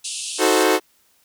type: band-pass noise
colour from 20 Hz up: white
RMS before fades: -29 dBFS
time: 0.04-0.64 s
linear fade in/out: 10 ms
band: 2600 to 10000 Hz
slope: 96 dB/octave
type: chord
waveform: sawtooth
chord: D# diminished seventh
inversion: none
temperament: equal with one note detuned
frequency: 314.7 / 370 / 440 / 523.3 Hz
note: D#4 / F#4 / A4 / C5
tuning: +20 / 0 / 0 / 0 cents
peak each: -17 / -15 / -16 / -18 dBFS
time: 0.38-0.8 s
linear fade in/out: 50 ms
effects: white hiss -60 dBFS RMS until 1.24 s